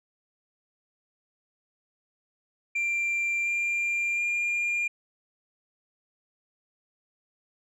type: tone with pitch steps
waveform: sine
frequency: 2369 / 2387 / 2405 Hz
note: D7 / D7 / D7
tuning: +14 / +28 / +41 cents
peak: -22 dBFS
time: 2.75-4.88 s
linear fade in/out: 10 ms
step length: 710 ms
effects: tanh soft clip ceiling -24 dBFS